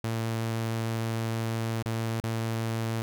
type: tone with dropouts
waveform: sawtooth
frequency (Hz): 113.3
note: A#2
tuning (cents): -49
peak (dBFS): -24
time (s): 0.04-3.02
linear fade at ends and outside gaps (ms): 0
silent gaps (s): 1.825-1.859 / 2.201-2.238
effects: none